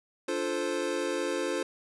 square chord, D minor seventh, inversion none, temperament equal, 293.7 / 349.2 / 440 / 523.3 Hz, D4 / F4 / A4 / C5, 0 / 0 / 0 / 0 cents, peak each -37 / -34 / -36 / -34 dBFS, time 0.28-1.63 s, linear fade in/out 5 ms, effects resampled to 24000 Hz

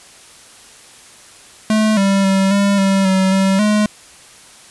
square tone with pitch steps, 216.4 / 196 / 193.2 / 199.8 / 194.3 / 189.8 / 192.7 / 210.9 Hz, A3 / G3 / G3 / G3 / G3 / F#3 / G3 / G#3, -29 / 0 / -25 / +33 / -15 / +44 / -29 / +27 cents, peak -12 dBFS, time 1.7-3.86 s, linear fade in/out 2 ms, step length 270 ms, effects white hiss -42 dBFS RMS until 4.7 s + resampled to 24000 Hz

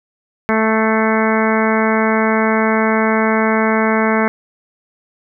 harmonic tone with a mistuned harmonic, 220 Hz, A3, in tune, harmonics 1 / 2 / 3 / 4 / 5 / 6 / 7 / 8 / 9 / 10, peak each -16 / -19 / -21 / -22 / -23 / -24 / -24 / -25 / -26 / -26 dBFS, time 0.49-4.28 s, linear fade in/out 0 ms, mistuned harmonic 9, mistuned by +40 cents, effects none

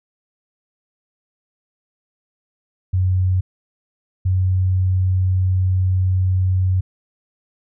sine tone pair in turn, 92.5 / 92.89 Hz, F#2 / F#2, 0 / +7 cents, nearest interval unison, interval 7 cents, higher second, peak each -14 dBFS, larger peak neither, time 2.93-3.41 / 4.25-6.81 s, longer second, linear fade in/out 10 ms, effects none

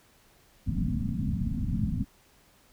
white low-pass noise, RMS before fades -29 dBFS, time 0.66-2.05 s, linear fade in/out 20 ms, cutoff 260 Hz, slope 96 dB/octave, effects pink hiss -61 dBFS RMS until 2.72 s

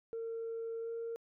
sine tone with pitch glide, 456.2 to 460.7 Hz, A#4 to A#4, -37 to -20 cents, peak -36 dBFS, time 0.13-1.16 s, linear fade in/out 0 ms, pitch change +17 cents, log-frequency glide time 0.81-0.9 s, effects tanh soft clip ceiling -34 dBFS

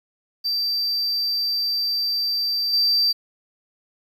triangle tone with level steps, 4676 Hz, D8, 8 cents flat, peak -19 / -14 dBFS, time 0.44-3.13 s, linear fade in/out 20 ms, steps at 2.73 s, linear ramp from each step 5 ms, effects tanh soft clip ceiling -11 dBFS + 9-bit

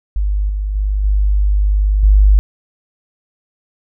sine tone with level steps, 50.4 Hz, G1, 49 cents sharp, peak -13 / -16 / -13 / -10 / -5 dBFS, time 0.16-2.39 s, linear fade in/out 0 ms, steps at 0.49 / 0.75 / 1.04 / 2.03 s, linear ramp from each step 5 ms, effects none

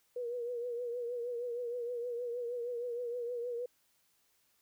sine tone with vibrato, 481.4 Hz, B4, 44 cents flat, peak -35 dBFS, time 0.16-3.66 s, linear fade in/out 5 ms, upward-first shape triangle, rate 6.4 Hz, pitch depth 64 cents each way, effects white hiss -73 dBFS RMS until 4.61 s

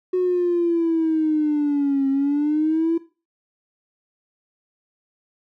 triangle linear two-way sweep, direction down then up, 368.1 to 270 to 335.7 Hz, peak -13 dBFS, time 0.13-2.98 s, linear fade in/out 10 ms, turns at 2.09 s, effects noise-tail reverb RT60 0.3 s tail -19 dB re dry + tanh soft clip ceiling -15 dBFS

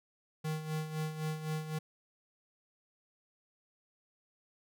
square tone with tremolo, 155.9 Hz, D#3, 4 cents sharp, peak -33 dBFS, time 0.44-1.79 s, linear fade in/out 10 ms, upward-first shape sine, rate 3.9 Hz, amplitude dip 65%, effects none

